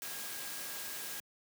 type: tone in noise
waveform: sine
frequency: 1633 Hz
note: G#6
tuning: 30 cents flat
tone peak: -52 dBFS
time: 0.02-1.2 s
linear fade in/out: 0 ms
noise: white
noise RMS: -42 dBFS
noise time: 0.02-1.2 s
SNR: -13 dB
effects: high-pass 150 Hz 12 dB/octave